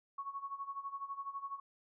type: tone with tremolo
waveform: sine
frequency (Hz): 1108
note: C#6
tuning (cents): -1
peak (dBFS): -37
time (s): 0.18-1.6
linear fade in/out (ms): 5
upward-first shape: sine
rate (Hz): 12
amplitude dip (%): 80
effects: none